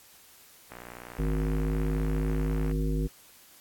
click train, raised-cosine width 0.5 ms, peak -27 dBFS, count 121, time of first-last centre 0.72-2.713 s, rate 60.2 Hz
harmonic tone, 51.91 Hz, G#1, in tune, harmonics 1 / 3 / 5 / 7 / 9, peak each -27 / -31 / -34 / -38 / -40 dBFS, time 1.18-3.08 s, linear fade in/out 20 ms
effects white hiss -55 dBFS RMS until 3.6 s + AAC 64 kbps

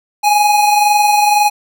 square tone pair together, 830.6 / 852.5 Hz, G#5 / G#5, 0 / +45 cents, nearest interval unison, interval 45 cents, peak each -10 / -19 dBFS, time 0.23-1.5 s, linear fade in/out 20 ms, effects none

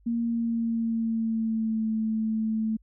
sine tone with pitch glide, 233.1 to 220 Hz, A#3 to A3, 0 to 0 cents, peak -24 dBFS, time 0.06-2.77 s, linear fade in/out 10 ms, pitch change -100 cents, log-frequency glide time 0.22-1.88 s, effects added 50 Hz sine -56 dBFS peak until 2.82 s

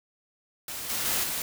white noise with level steps, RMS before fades -36 / -30 / -27 / -31 dBFS, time 0.68-1.42 s, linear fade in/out 2 ms, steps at 0.89 / 1.05 / 1.23 s, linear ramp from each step 10 ms, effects none

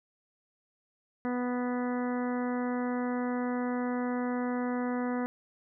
harmonic tone, 246.9 Hz, B3, in tune, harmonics 1 / 2 / 3 / 4 / 5 / 6 / 7 / 8, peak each -30 / -36 / -40 / -42 / -44 / -46 / -47 / -48 dBFS, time 1.25-5.26 s, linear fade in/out 0 ms, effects none

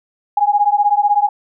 sine beating tone pair, 816 / 832 Hz, G#5 / G#5, -31 / +3 cents, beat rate 16 Hz, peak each -14 dBFS, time 0.37-1.29 s, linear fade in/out 5 ms, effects none

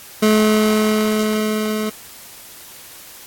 25% pulse tone with level ramp, 214.9 Hz, A3, 41 cents flat, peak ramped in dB -7 to -16 dBFS, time 0.22-1.9 s, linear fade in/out 10 ms, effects white hiss -39 dBFS RMS until 3.26 s + AAC 64 kbps

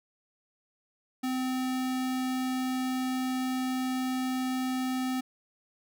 square tone, 257.4 Hz, C4, 28 cents flat, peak -29 dBFS, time 1.23-5.21 s, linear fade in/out 10 ms, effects none

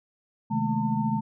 sine tone cluster, 131 / 156.5 / 213.3 / 227.4 / 901 Hz, C3 / D#3 / G#3 / A#3 / A5, +2 / +10 / +46 / -43 / +41 cents, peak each -31 / -32 / -26 / -33 / -30 dBFS, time 0.5-1.21 s, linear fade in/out 20 ms, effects none

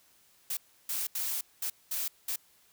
blue noise bursts at uneven times, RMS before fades -33 dBFS, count 6, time 0.5-0.57 / 0.89-1.07 / 1.15-1.41 / 1.62-1.7 / 1.91-2.08 / 2.28-2.36 s, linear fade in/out 5 ms, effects white hiss -64 dBFS RMS until 2.72 s

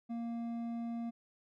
triangle tone with hard clipping, 233.1 Hz, A#3, in tune, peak -38 dBFS, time 0.09-1.11 s, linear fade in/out 20 ms, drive 10 dB, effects none

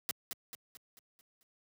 white noise with echo, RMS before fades -34 dBFS, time 0.09-0.11 s, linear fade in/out 0 ms, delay 220 ms, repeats 6, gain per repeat -6 dB, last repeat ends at 1.43 s, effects high-pass 100 Hz 12 dB/octave

